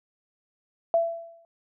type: tone with exponential decay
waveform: sine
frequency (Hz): 670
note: E5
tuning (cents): +28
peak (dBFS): -16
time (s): 0.94-1.45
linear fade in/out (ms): 1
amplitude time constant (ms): 110
effects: none